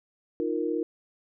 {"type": "chord", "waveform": "sine", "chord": "Eb suspended second", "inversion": "none", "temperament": "equal", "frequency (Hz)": [311.1, 349.2, 466.2], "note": ["Eb4", "F4", "Bb4"], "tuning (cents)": [0, 0, 0], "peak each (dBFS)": -30, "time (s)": [0.4, 0.83], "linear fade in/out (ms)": 0, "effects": []}